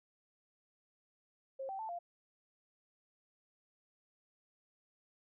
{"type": "tone with pitch steps", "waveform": "sine", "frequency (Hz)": [536, 775, 881, 694], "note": ["C5", "G5", "A5", "F5"], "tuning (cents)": [42, -20, 2, -11], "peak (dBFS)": -39, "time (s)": [1.59, 1.99], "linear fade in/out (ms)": 10, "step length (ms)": 100, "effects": []}